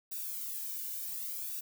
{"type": "noise with flanger", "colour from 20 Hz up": "violet", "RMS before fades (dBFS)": -39, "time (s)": [0.11, 1.61], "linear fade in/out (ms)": 10, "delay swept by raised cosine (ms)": [0.95, 1.56], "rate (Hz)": 0.67, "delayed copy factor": -0.75, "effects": []}